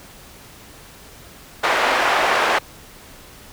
white band-pass noise, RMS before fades -18 dBFS, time 1.63-2.59 s, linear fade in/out 10 ms, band 510 to 1500 Hz, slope 12 dB/octave, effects pink hiss -43 dBFS RMS until 3.52 s

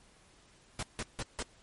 pink noise bursts, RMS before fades -36 dBFS, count 4, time 0.79-1.426 s, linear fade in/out 2 ms, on 39 ms, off 160 ms, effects pink hiss -62 dBFS RMS until 1.62 s + MP3 48 kbps

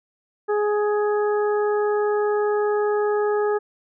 harmonic tone, 417.5 Hz, G#4, 9 cents sharp, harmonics 1 / 2 / 3 / 4, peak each -19 / -28 / -31 / -34 dBFS, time 0.48-3.59 s, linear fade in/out 20 ms, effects none

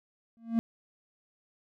triangle tone with exponential growth, 229.1 Hz, A#3, 30 cents flat, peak -18 dBFS, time 0.37-0.59 s, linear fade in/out 0 ms, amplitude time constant 46 ms, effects none

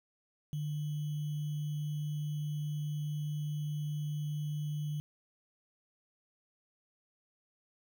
sine tone with sample-and-hold, 149.2 Hz, D3, 28 cents sharp, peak -33 dBFS, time 0.53-5 s, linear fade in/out 0 ms, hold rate 3150 Hz, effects none

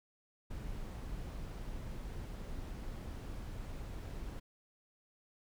brown noise, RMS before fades -43 dBFS, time 0.5-4.4 s, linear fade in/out 10 ms, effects none

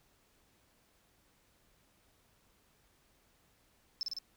triangle tone with echo, 5274 Hz, E8, in tune, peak -30 dBFS, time 4.01-4.03 s, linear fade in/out 0 ms, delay 52 ms, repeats 3, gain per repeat -2 dB, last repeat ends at 4.186 s, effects tanh soft clip ceiling -30 dBFS + pink hiss -70 dBFS RMS until 4.36 s

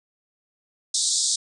white band-pass noise, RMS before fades -23 dBFS, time 0.94-1.36 s, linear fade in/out 5 ms, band 3600 to 8900 Hz, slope 96 dB/octave, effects none

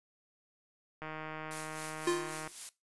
click train, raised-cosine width 0.5 ms, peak -27 dBFS, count 228, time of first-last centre 1.02-2.475 s, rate 156 Hz
blue noise with tremolo, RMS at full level -41 dBFS, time 1.51-2.69 s, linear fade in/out 0 ms, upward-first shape sine, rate 3.8 Hz, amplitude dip 60%
square tone with exponential decay, 349.3 Hz, F4, in tune, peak -26 dBFS, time 2.07-2.52 s, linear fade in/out 5 ms, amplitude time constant 96 ms
effects noise-tail reverb RT60 0.2 s tail -18 dB re dry + resampled to 24000 Hz

